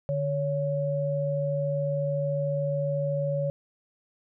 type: tone pair together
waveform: sine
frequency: 147.7 / 560.2 Hz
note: D3 / C#5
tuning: +10 / +18 cents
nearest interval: octave + major seventh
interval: 2308 cents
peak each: -28 / -27 dBFS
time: 0.09-3.5 s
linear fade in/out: 0 ms
effects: none